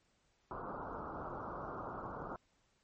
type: low-pass noise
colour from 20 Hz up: white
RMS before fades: -44 dBFS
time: 0.51-2.36 s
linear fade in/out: 0 ms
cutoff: 1400 Hz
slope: 96 dB/octave
effects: pink hiss -75 dBFS RMS until 2.83 s + MP3 32 kbps